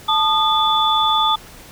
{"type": "tone cluster", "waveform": "sine", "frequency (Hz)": [878, 1225, 3470], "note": ["A5", "D#6", "A7"], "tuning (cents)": [-4, -27, -25], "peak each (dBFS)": -18, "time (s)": [0.08, 1.36], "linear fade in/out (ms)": 10, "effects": ["pink hiss -41 dBFS RMS until 1.71 s"]}